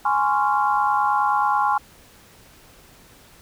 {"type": "chord", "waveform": "sine", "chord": "Db major seventh", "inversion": "second", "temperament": "just", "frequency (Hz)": [831.5, 1039.4, 1108.7, 1385.9], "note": ["Ab5", "C6", "Db6", "F6"], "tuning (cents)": [2, -12, 0, -14], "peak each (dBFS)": [-20, -23, -24, -26], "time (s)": [0.05, 1.78], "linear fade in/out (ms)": 5, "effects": ["pink hiss -50 dBFS RMS until 3.41 s"]}